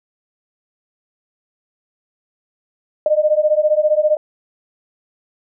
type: beating tone pair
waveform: sine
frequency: 602 / 617 Hz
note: D5 / D#5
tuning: +43 / -15 cents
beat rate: 15 Hz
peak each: -15 dBFS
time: 3.06-4.17 s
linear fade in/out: 2 ms
effects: none